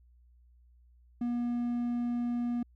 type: tone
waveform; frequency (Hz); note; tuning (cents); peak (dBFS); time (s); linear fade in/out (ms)
triangle; 240.2; B3; -48; -27; 1.21-2.63; 5
effects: added 60 Hz sine -58 dBFS peak until 2.75 s